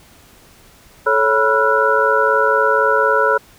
sine tone cluster, 435.5 / 553 / 978 / 1353 / 1457 Hz, A4 / C#5 / B5 / E6 / F#6, -18 / -4 / -17 / +45 / -27 cents, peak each -18 dBFS, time 1.06-3.38 s, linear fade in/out 10 ms, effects pink hiss -47 dBFS RMS until 3.58 s

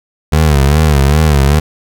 25% pulse tone with vibrato, 73.42 Hz, D2, in tune, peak -3 dBFS, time 0.32-1.6 s, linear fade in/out 10 ms, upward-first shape sine, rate 2.5 Hz, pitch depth 130 cents each way, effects none

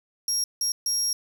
30% pulse tone bursts at uneven times, 5600 Hz, F8, 4 cents sharp, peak -19 dBFS, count 3, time 0.28-0.44 / 0.61-0.72 / 0.86-1.13 s, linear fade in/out 2 ms, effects none

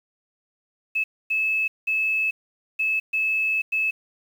sine tone bursts at uneven times, 2602 Hz, E7, 23 cents flat, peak -20 dBFS, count 6, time 0.95-1.04 / 1.3-1.68 / 1.87-2.31 / 2.79-3 / 3.13-3.62 / 3.72-3.91 s, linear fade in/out 10 ms, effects 8-bit

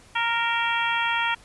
harmonic tone with a mistuned harmonic, 465.2 Hz, A#4, 4 cents flat, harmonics 2 / 3 / 4 / 5 / 6 / 7, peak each -26 / -28 / -29 / -30 / -31 / -31 dBFS, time 0.15-1.35 s, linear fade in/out 10 ms, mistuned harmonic 6, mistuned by -42 cents, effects pink hiss -52 dBFS RMS until 1.44 s + resampled to 24000 Hz

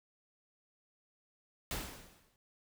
pink noise with exponential decay, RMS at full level -36 dBFS, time 1.71-2.36 s, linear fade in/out 1 ms, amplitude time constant 140 ms, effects none

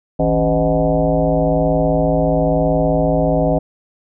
sine tone with frequency modulation, 392 Hz, G4, in tune, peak -12 dBFS, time 0.19-3.59 s, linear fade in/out 10 ms, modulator 115 Hz, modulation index 2.8, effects none

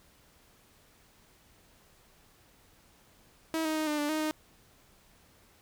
sawtooth tone with pitch steps, 322 / 313.2 / 311.2 / 300.3 / 293.6 / 311.2 / 308.9 Hz, E4 / D#4 / D#4 / D4 / D4 / D#4 / D#4, -41 / +11 / 0 / +39 / 0 / 0 / -12 cents, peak -25 dBFS, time 3.54-4.31 s, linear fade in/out 0 ms, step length 110 ms, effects pink hiss -62 dBFS RMS until 5.61 s

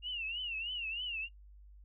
sine tone with vibrato, 2794 Hz, F7, in tune, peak -36 dBFS, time 0.02-1.29 s, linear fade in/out 50 ms, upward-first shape triangle, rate 3.2 Hz, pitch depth 160 cents each way, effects noise-tail reverb RT60 0.1 s tail -22 dB re dry + added 50 Hz sine -53 dBFS peak until 1.84 s

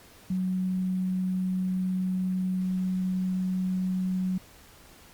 sine tone, 185.3 Hz, F#3, 3 cents sharp, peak -25 dBFS, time 0.3-4.38 s, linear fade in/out 5 ms, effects pink hiss -53 dBFS RMS until 5.13 s + Opus 48 kbps

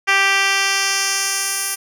10% pulse tone with band-pass filter sweep, 392 Hz, G4, in tune, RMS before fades -18 dBFS, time 0.07-1.76 s, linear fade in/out 20 ms, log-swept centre 2400 to 11000 Hz, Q 1.1, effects none

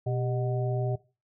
harmonic tone with a mistuned harmonic, 123.47 Hz, B2, in tune, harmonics 1 / 3 / 5 / 6, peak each -27 / -35 / -35 / -39 dBFS, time 0.06-0.96 s, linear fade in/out 10 ms, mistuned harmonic 3, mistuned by +110 cents, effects noise-tail reverb RT60 0.3 s tail -19 dB re dry

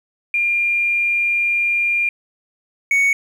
sine / triangle tone pair in turn, 2400 / 2227 Hz, D7 / C#7, +37 / +7 cents, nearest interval minor second, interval 130 cents, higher first, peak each -15 / -11 dBFS, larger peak second, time 0.34-2.09 / 2.91-3.13 s, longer first, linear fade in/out 2 ms, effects 8-bit

